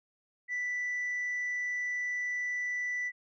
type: tone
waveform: sine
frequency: 1975.5 Hz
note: B6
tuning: in tune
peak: -29 dBFS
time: 0.48-3.12 s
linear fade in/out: 50 ms
effects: tanh soft clip ceiling -29 dBFS